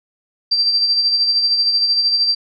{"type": "tone with tremolo", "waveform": "sine", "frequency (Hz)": 4699, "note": "D8", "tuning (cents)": 0, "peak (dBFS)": -11, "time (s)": [0.51, 2.35], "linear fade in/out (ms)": 10, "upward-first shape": "sine", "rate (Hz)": 13, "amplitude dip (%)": 45, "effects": []}